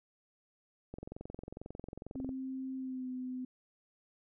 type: click train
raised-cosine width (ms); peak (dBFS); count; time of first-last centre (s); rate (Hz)
2; -30; 31; 0.94-2.291; 22.2
type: tone with pitch glide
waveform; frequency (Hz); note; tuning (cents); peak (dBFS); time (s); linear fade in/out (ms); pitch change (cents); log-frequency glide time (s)
sine; 262.8 to 254.4; C4 to C4; +8 to -48; -37; 2.15-3.45; 5; -56; 2.76-3.09
effects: none